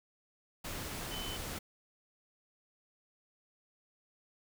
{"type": "tone in noise", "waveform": "sine", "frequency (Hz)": 3040, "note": "F#7", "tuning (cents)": 46, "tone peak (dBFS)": -42, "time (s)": [1.11, 1.37], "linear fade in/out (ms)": 10, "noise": "pink", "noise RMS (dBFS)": -41, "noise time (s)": [0.64, 1.59], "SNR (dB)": -4, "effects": []}